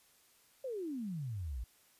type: exponential sweep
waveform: sine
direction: down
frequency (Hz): 550 to 53.7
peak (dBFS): -37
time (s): 0.64-1.64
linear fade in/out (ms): 5
effects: white hiss -67 dBFS RMS until 1.99 s + resampled to 32000 Hz